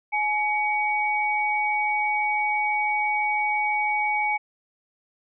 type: tone pair together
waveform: sine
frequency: 844 / 2253 Hz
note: G#5 / C#7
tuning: +28 / +28 cents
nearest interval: octave + perfect fourth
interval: 1700 cents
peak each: -24 / -24 dBFS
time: 0.12-4.38 s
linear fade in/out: 20 ms
effects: none